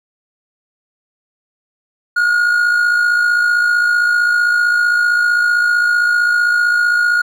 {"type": "tone with amplitude modulation", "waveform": "triangle", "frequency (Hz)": 1435, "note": "F6", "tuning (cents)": 47, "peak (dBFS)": -7, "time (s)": [2.16, 7.22], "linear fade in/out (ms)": 10, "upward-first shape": "sine", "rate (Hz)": 55.5, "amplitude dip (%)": 45, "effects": []}